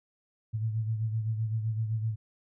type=beating tone pair; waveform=sine; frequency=110 / 117.8 Hz; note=A2 / A#2; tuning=0 / +19 cents; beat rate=7.8 Hz; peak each=-28 / -37 dBFS; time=0.53-2.16 s; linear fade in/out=20 ms; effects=none